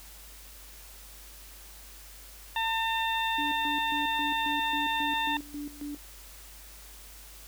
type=harmonic tone; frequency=902 Hz; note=A5; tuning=43 cents sharp; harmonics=1 / 2 / 3 / 4; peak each=-29 / -33 / -35 / -34 dBFS; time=2.56-5.37 s; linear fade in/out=2 ms
type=tone with tremolo; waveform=sine; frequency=291.4 Hz; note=D4; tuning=13 cents flat; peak=-34 dBFS; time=3.38-5.97 s; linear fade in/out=5 ms; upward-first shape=square; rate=3.7 Hz; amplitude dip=80%
effects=added 50 Hz sine -50 dBFS peak until 7.47 s + white hiss -50 dBFS RMS until 7.47 s